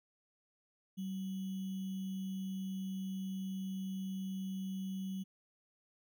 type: tone with sample-and-hold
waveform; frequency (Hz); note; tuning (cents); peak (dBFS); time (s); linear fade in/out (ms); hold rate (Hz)
sine; 190.6; G3; -48; -37; 0.97-5.24; 20; 3150
effects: none